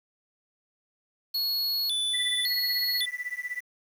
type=tone with vibrato; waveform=square; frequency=3890 Hz; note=B7; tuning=27 cents flat; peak=-26 dBFS; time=1.34-3.06 s; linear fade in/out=10 ms; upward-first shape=square; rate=0.9 Hz; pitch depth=190 cents each way
type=tone with tremolo; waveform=sine; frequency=1975.5 Hz; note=B6; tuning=in tune; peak=-27 dBFS; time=2.13-3.61 s; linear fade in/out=20 ms; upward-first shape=triangle; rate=16 Hz; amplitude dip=100%
effects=8-bit